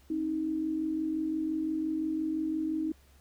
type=tone pair together; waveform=sine; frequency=269.5 / 315.3 Hz; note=C#4 / D#4; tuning=-49 / +23 cents; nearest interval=minor third; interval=272 cents; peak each=-37 / -29 dBFS; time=0.1-2.92 s; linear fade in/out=5 ms; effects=added 68 Hz sine -58 dBFS peak until 3.2 s + pink hiss -64 dBFS RMS until 3.2 s